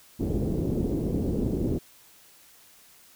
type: low-pass noise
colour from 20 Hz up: white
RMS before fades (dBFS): -27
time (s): 0.19-1.79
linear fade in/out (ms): 20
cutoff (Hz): 370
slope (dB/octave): 24
effects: white hiss -55 dBFS RMS until 3.15 s